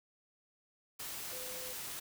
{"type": "tone in noise", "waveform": "sine", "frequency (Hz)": 508, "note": "B4", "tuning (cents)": 49, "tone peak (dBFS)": -48, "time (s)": [1.32, 1.73], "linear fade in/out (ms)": 10, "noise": "white", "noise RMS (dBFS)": -43, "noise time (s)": [0.99, 2], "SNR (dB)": -8, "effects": []}